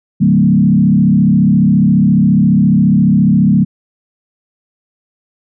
sine tone with frequency modulation, 193.4 Hz, G3, 23 cents flat, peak -6 dBFS, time 0.2-3.65 s, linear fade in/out 20 ms, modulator 34.5 Hz, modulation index 1.4, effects none

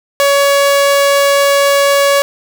sawtooth tone, 562 Hz, C#5, 24 cents sharp, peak -4 dBFS, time 0.2-2.22 s, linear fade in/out 0 ms, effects none

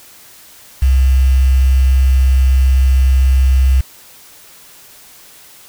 sine tone with quantisation, 65.4 Hz, C2, in tune, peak -7 dBFS, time 0.82-3.81 s, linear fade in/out 5 ms, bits 5, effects white hiss -41 dBFS RMS until 5.68 s

